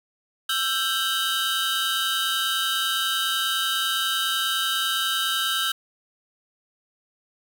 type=tone cluster; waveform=45% pulse; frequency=1335 / 1577 / 2947 / 3124 / 3754 Hz; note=E6 / G6 / F#7 / G7 / A#7; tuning=+22 / +10 / -8 / -7 / +11 cents; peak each=-29 dBFS; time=0.49-5.72 s; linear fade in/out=5 ms; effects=none